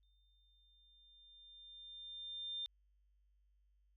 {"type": "tone with exponential growth", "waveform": "sine", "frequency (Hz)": 3600, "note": "A7", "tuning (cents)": 39, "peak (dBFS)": -39, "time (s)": [0.03, 2.66], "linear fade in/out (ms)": 0, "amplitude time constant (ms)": 570, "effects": ["added 50 Hz sine -70 dBFS peak until 3.96 s"]}